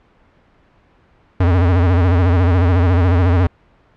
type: tone with vibrato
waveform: square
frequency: 88.9 Hz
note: F2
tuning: 31 cents sharp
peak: -11 dBFS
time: 1.4-3.47 s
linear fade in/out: 5 ms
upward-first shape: sine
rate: 14 Hz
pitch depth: 97 cents each way
effects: pink hiss -53 dBFS RMS until 3.96 s + low-pass 2000 Hz 12 dB/octave